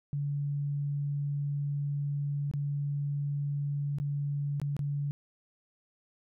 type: tone with dropouts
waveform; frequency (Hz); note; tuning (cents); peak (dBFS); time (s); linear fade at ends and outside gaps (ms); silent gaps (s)
sine; 143.3; D3; -42; -29; 0.13-5.11; 0; 2.513-2.537 / 3.985-4 / 4.599-4.616 / 4.766-4.792
effects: none